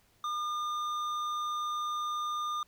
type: tone with hard clipping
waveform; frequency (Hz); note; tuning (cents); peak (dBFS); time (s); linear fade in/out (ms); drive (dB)
triangle; 1209; D6; +50; -33; 0.24-2.63; 2; 12
effects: pink hiss -67 dBFS RMS until 2.67 s